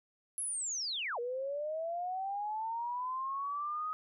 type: linear two-way sweep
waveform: sine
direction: down then up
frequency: 11110 to 470 to 1263 Hz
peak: -34 dBFS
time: 0.38-3.93 s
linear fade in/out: 0 ms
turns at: 1.19 s
effects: none